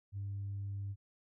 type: tone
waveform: sine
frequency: 99.6 Hz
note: G2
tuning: 28 cents sharp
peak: -36 dBFS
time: 0.12-0.96 s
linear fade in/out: 50 ms
effects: tanh soft clip ceiling -34 dBFS